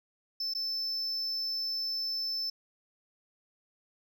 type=tone with dropouts; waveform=sine; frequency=5280 Hz; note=E8; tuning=2 cents sharp; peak=-28 dBFS; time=0.4-2.5 s; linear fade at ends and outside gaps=5 ms; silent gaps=0.537-0.549 s; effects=tanh soft clip ceiling -30 dBFS + 11-bit